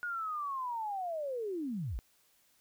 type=linear sweep; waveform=sine; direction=down; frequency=1452 to 38 Hz; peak=-34 dBFS; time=0.03-1.99 s; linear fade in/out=0 ms; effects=white hiss -69 dBFS RMS until 2.6 s